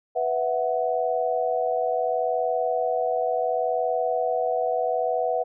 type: chord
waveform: sine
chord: B suspended fourth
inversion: none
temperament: equal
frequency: 493.9 / 659.3 / 740 Hz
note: B4 / E5 / F#5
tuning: 0 / 0 / 0 cents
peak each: -26 dBFS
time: 0.15-5.44 s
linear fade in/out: 20 ms
effects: none